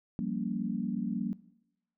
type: chord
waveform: sine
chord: G half-diminished seventh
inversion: third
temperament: equal with one note detuned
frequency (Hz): 174.61 / 196 / 233.1 / 282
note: F3 / G3 / Bb3 / Db4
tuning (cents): 0 / 0 / 0 / +30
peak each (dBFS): -38 / -35 / -34 / -40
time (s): 0.19-1.33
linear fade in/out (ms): 0
effects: noise-tail reverb RT60 0.9 s tail -20 dB re dry